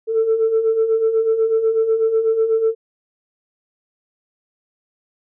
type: beating tone pair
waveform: sine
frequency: 440 / 448.1 Hz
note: A4 / A4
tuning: 0 / +32 cents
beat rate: 8.1 Hz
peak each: -21 / -14 dBFS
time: 0.07-2.75 s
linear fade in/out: 50 ms
effects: tanh soft clip ceiling -9 dBFS